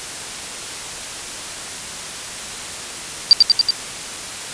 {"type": "tone with echo", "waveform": "sine", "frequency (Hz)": 4699, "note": "D8", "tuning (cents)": 0, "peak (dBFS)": -3, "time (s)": [3.31, 3.33], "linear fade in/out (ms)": 0, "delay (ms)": 94, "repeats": 4, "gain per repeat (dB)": -2, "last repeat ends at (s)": 3.706, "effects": ["white hiss -29 dBFS RMS until 4.53 s", "resampled to 22050 Hz"]}